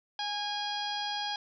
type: harmonic tone with a mistuned harmonic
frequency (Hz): 820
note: G#5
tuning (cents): -22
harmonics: 1 / 2 / 3 / 4 / 5 / 6 / 7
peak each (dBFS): -35 / -41 / -47 / -37 / -43 / -40 / -51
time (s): 0.19-1.36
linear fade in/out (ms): 2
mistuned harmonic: 1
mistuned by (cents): +16
effects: none